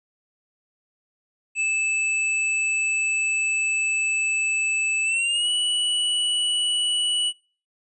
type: tone with pitch glide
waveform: square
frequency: 2625 to 2946 Hz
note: E7 to F#7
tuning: -8 to -8 cents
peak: -21 dBFS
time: 1.55-7.33 s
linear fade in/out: 50 ms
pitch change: +200 cents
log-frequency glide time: 5.04-5.5 s
effects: noise-tail reverb RT60 0.4 s tail -25 dB re dry + resampled to 24000 Hz